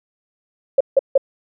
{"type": "tone bursts", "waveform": "sine", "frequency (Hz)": 544, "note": "C#5", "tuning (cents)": -33, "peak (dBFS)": -8, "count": 3, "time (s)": [0.78, 1.178], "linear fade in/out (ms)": 5, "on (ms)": 26, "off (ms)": 160, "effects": []}